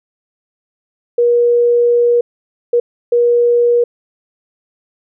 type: tone bursts at uneven times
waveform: sine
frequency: 478.1 Hz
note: A#4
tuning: 44 cents sharp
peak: -8 dBFS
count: 3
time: 1.18-2.21 / 2.73-2.8 / 3.12-3.84 s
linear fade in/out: 5 ms
effects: none